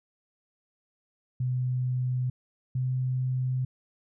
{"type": "tone pair in turn", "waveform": "sine", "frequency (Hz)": [126.5, 128.34], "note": ["B2", "C3"], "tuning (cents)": [42, -33], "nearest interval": "unison", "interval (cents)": 25, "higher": "second", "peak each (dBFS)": -25, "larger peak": "neither", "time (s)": [[1.4, 2.3], [2.75, 3.65]], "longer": "neither", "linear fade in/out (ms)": 5, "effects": []}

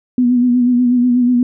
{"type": "tone with vibrato", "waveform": "sine", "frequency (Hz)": 246, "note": "B3", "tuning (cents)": -7, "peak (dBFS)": -9, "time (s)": [0.18, 1.43], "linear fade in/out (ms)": 2, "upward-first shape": "sine", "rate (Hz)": 8.2, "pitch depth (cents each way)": 40, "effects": []}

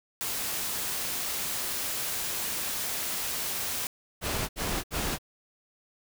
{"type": "noise", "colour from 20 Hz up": "white", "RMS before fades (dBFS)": -32, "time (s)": [0.21, 3.87], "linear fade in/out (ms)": 0}
{"type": "noise bursts", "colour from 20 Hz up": "pink", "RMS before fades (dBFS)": -30, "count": 3, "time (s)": [4.21, 5.186], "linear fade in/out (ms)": 50, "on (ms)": 280, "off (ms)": 68}
{"effects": []}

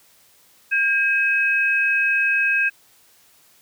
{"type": "tone pair together", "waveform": "sine", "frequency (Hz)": [1607, 2551], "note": ["G6", "D#7"], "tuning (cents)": [43, 43], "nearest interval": "minor sixth", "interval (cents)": 800, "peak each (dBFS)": -19, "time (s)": [0.71, 2.7], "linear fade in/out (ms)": 20, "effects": ["white hiss -55 dBFS RMS until 3.61 s", "high-pass 60 Hz 12 dB/octave"]}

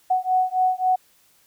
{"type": "beating tone pair", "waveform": "sine", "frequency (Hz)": [740, 743.7], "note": ["F#5", "F#5"], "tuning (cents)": [0, 9], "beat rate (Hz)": 3.7, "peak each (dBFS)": -21, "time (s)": [0.1, 0.96], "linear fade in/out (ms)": 10, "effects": ["white hiss -59 dBFS RMS until 1.46 s"]}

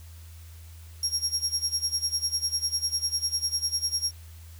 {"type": "tone with tremolo", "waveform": "35% pulse", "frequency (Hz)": 5588, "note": "F8", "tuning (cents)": 0, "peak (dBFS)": -20, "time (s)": [1.03, 4.11], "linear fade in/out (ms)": 2, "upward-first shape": "sine", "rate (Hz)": 10, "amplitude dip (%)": 85, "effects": ["added 82 Hz sine -43 dBFS peak until 4.59 s", "white hiss -55 dBFS RMS until 4.59 s"]}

